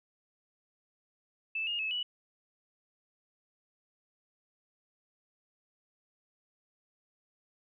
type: tone with pitch steps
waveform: sine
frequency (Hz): 2633 / 2845 / 2595 / 2946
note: E7 / F7 / E7 / F#7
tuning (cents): -3 / +31 / -28 / -8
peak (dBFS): -31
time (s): 1.55-2.03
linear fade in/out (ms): 5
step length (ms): 120
effects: none